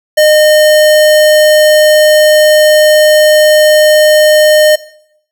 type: tone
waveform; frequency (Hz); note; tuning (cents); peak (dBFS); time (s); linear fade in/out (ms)
square; 611; D#5; -32; -4; 0.17-4.76; 10
effects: noise-tail reverb RT60 0.7 s tail -18 dB re dry